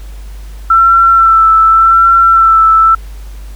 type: tone with vibrato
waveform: sine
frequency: 1337 Hz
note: E6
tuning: 24 cents sharp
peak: -3 dBFS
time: 0.7-2.95 s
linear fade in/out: 5 ms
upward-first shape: sine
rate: 0.87 Hz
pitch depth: 24 cents each way
effects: added 50 Hz sine -24 dBFS peak until 3.55 s + pink hiss -41 dBFS RMS until 3.55 s